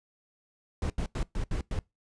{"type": "noise bursts at uneven times", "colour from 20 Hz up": "brown", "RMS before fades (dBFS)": -30, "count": 6, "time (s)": [[0.82, 0.9], [0.98, 1.06], [1.15, 1.23], [1.35, 1.44], [1.51, 1.61], [1.71, 1.79]], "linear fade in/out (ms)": 2, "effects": ["noise-tail reverb RT60 0.2 s tail -23 dB re dry", "resampled to 22050 Hz"]}